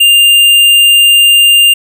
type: tone with hard clipping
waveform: sine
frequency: 2800 Hz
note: F7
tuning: 4 cents sharp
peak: -4 dBFS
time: 0-1.74 s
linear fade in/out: 10 ms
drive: 12 dB
effects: none